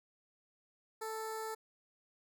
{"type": "tone with notch filter", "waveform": "15% pulse", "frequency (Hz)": 440.6, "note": "A4", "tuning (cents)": 2, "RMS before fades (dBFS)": -41, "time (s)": [1.01, 1.55], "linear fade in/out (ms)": 10, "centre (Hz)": 2900, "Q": 0.67, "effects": []}